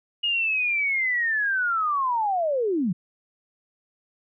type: linear sweep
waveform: sine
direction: down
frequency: 2878 to 159 Hz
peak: -21 dBFS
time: 0.23-2.93 s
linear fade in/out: 10 ms
effects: none